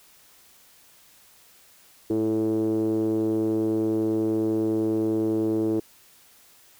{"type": "tone with low-pass filter", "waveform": "5% pulse", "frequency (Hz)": 110, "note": "A2", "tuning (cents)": 0, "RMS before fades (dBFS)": -24, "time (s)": [2.1, 5.8], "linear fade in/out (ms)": 5, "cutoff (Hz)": 370, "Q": 9.9, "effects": ["white hiss -55 dBFS RMS until 6.79 s"]}